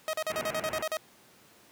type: tone bursts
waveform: sawtooth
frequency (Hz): 630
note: D#5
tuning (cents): +21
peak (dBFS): -25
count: 10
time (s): 0.08-0.969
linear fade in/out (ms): 0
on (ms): 52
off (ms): 41
type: low-pass noise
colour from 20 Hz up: pink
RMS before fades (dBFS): -38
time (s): 0.3-0.82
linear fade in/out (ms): 0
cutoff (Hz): 2700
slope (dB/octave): 48
effects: pink hiss -58 dBFS RMS until 1.71 s + high-pass 150 Hz 12 dB/octave